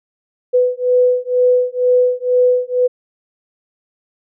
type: beating tone pair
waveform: sine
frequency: 497.1 / 499.2 Hz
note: B4 / B4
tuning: +11 / +19 cents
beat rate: 2.1 Hz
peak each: -14 dBFS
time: 0.53-2.88 s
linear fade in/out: 20 ms
effects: none